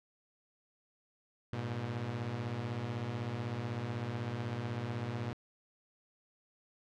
sawtooth beating tone pair, 103.83 / 119.83 Hz, G#2 / A#2, 0 / +48 cents, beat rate 16 Hz, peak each -37 / -33 dBFS, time 1.53-5.33 s, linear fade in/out 0 ms, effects low-pass 4000 Hz 12 dB/octave

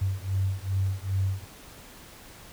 sine beating tone pair, 94.8 / 97.3 Hz, F#2 / G2, +43 / -12 cents, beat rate 2.5 Hz, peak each -28 dBFS, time 0.01-1.45 s, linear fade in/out 10 ms, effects pink hiss -48 dBFS RMS until 2.52 s

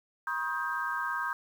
sine tone cluster, 961 / 1079 / 1251 / 1581 Hz, B5 / C#6 / D#6 / G6, -48 / -47 / +9 / +14 cents, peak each -37 / -37 / -36 / -33 dBFS, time 0.27-1.33 s, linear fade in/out 2 ms, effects 9-bit

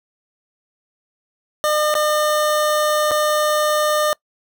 25% pulse tone with dropouts, 605 Hz, D#5, 49 cents flat, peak -12 dBFS, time 1.64-4.13 s, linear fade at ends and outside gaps 0 ms, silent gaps 1.941-1.952 / 3.111-3.116 s, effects noise-tail reverb RT60 0.1 s tail -24 dB re dry

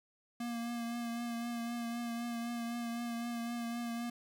square tone with vibrato, 235.3 Hz, A#3, 16 cents sharp, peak -37 dBFS, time 0.4-4.1 s, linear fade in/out 5 ms, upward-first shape triangle, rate 3.9 Hz, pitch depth 27 cents each way, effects 11-bit

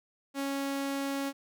sawtooth tone, 276.3 Hz, C#4, 6 cents flat, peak -27 dBFS, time 0.34-1.33 s, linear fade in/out 50 ms, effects none

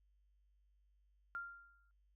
sine tone with exponential decay, 1392 Hz, F6, 6 cents flat, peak -39 dBFS, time 1.35-1.91 s, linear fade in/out 0 ms, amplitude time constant 120 ms, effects added 50 Hz sine -70 dBFS peak until 2.15 s

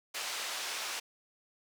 white band-pass noise, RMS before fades -38 dBFS, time 0.14-1 s, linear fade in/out 10 ms, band 580 to 5700 Hz, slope 12 dB/octave, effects none

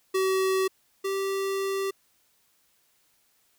square tone pair in turn, 380 / 389.8 Hz, F#4 / G4, +46 / -10 cents, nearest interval unison, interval 44 cents, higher second, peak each -23 / -27 dBFS, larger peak first, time 0.14-0.68 / 1.04-1.91 s, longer second, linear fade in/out 10 ms, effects white hiss -67 dBFS RMS until 3.58 s

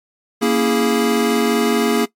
square chord, A# half-diminished seventh, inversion none, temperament equal, 233.1 / 277.2 / 329.6 / 415.3 Hz, A#3 / C#4 / E4 / G#4, 0 / 0 / 0 / 0 cents, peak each -18 / -23 / -24 / -19 dBFS, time 0.41-2.06 s, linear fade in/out 20 ms, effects noise-tail reverb RT60 0.1 s tail -18 dB re dry + MP3 64 kbps

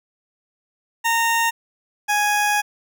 20% pulse tone pair in turn, 921 / 830.8 Hz, A#5 / G#5, -21 / 0 cents, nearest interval major second, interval 179 cents, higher first, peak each -12 dBFS, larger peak neither, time 1.04-1.51 / 2.08-2.62 s, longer second, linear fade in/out 20 ms, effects none

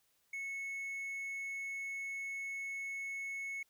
triangle tone, 2200 Hz, C#7, 14 cents flat, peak -37 dBFS, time 0.33-3.63 s, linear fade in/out 5 ms, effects white hiss -75 dBFS RMS until 3.69 s

